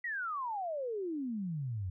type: exponential sweep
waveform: sine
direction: down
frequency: 1975.5 to 87.31 Hz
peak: -34 dBFS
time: 0.04-1.9 s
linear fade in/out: 5 ms
effects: none